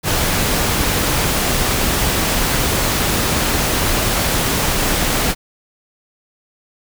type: noise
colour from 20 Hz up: pink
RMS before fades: -17 dBFS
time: 0.03-5.35 s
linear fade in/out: 50 ms
effects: none